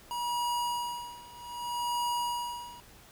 square tone with tremolo, 961 Hz, B5, 48 cents flat, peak -29 dBFS, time 0.11-2.8 s, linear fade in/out 0 ms, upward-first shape sine, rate 0.64 Hz, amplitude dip 90%, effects pink hiss -55 dBFS RMS until 3.11 s

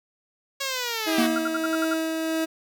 5% pulse linear sweep, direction down, 555 to 368.6 Hz, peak -15 dBFS, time 0.6-1.27 s, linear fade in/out 10 ms
30% pulse tone with tremolo, 321.8 Hz, E4, 42 cents flat, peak -20 dBFS, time 1.06-2.46 s, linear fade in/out 20 ms, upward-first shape sine, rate 1.6 Hz, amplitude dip 30%
square tone with exponential decay, 236.8 Hz, A#3, 27 cents sharp, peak -20 dBFS, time 1.18-1.83 s, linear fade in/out 5 ms, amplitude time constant 140 ms
sine tone bursts, 1379 Hz, F6, 22 cents flat, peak -24 dBFS, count 7, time 1.36-1.936 s, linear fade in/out 2 ms, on 24 ms, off 68 ms
effects none

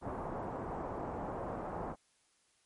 white low-pass noise, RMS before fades -40 dBFS, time 0.01-1.96 s, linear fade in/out 50 ms, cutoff 970 Hz, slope 24 dB/octave, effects white hiss -72 dBFS RMS until 2.65 s + MP3 48 kbps

